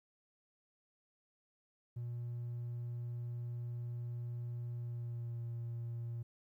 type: tone with pitch glide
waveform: triangle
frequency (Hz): 119.8 to 117.54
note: A#2 to A#2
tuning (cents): +48 to +15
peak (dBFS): -36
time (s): 1.96-6.23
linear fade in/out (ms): 10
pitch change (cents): -33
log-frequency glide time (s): 4.74-5.44
effects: tanh soft clip ceiling -34 dBFS + 13-bit